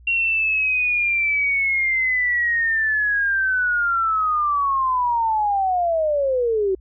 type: linear sweep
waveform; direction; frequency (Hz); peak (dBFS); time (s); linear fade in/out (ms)
sine; down; 2753 to 370; -17; 0.07-6.75; 5
effects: added 60 Hz sine -44 dBFS peak until 6.8 s